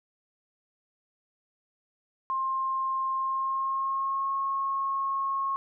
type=tone with pitch glide; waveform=sine; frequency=1060 to 1088.5 Hz; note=C6 to C#6; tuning=+22 to -32 cents; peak=-26 dBFS; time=2.3-5.56 s; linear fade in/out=0 ms; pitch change=+46 cents; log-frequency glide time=3.15-4.32 s; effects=none